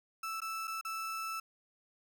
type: tone with dropouts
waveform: 35% pulse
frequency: 1318.5 Hz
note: E6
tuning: in tune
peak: -35 dBFS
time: 0.23-1.4 s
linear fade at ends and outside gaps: 5 ms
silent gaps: 0.404-0.417 / 0.673-0.677 / 0.812-0.849 s
effects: none